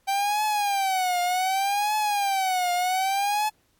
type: tone with vibrato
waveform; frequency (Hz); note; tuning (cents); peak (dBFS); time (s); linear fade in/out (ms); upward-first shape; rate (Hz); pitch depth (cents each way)
45% pulse; 778; G5; -13; -22; 0.07-3.5; 20; triangle; 0.66; 170
effects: pink hiss -67 dBFS RMS until 3.79 s + AAC 64 kbps